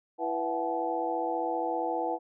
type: tone cluster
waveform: sine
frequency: 332.9 / 492.2 / 674 / 749 / 860 Hz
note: E4 / B4 / E5 / F#5 / A5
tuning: +17 / -6 / +38 / +21 / -40 cents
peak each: -35 / -34 / -36 / -33 / -34 dBFS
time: 0.18-2.19 s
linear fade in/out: 50 ms
effects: none